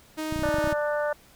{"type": "tone", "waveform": "sawtooth", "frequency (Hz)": 311.9, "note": "D#4", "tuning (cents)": 4, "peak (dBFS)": -25, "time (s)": [0.17, 0.74], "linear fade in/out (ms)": 20}
{"type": "clicks", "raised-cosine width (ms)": 5, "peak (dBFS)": -20, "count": 11, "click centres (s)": [0.325, 0.361, 0.393, 0.424, 0.457, 0.489, 0.543, 0.585, 0.643, 0.674, 0.727]}
{"type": "harmonic tone", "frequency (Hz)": 296.3, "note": "D4", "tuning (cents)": 15, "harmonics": [2, 3, 4, 5, 6], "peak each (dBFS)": [-25, -34, -36, -33, -40], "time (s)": [0.43, 1.13], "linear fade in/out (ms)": 5}
{"effects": ["pink hiss -55 dBFS RMS until 1.35 s"]}